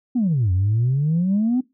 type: exponential two-way sweep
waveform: sine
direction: down then up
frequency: 261.6 to 88.4 to 261.6 Hz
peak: -15 dBFS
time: 0.15-1.61 s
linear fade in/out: 10 ms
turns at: 0.52 s
effects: noise-tail reverb RT60 0.2 s tail -18 dB re dry + tanh soft clip ceiling -13 dBFS